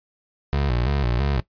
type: tone with vibrato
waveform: 25% pulse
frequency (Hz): 65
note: C2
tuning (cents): -11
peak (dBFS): -16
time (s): 0.53-1.4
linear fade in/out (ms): 0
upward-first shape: square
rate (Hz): 3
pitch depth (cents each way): 140
effects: noise-tail reverb RT60 0.1 s tail -17 dB re dry + resampled to 11025 Hz